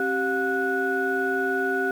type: tone cluster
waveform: sine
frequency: 267.4 / 387.9 / 715 / 1471 Hz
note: C4 / G4 / F5 / F#6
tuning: +38 / -18 / +41 / -11 cents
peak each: -30 / -25 / -30 / -25 dBFS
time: 0-1.91 s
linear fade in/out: 2 ms
effects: tanh soft clip ceiling -14 dBFS + 8-bit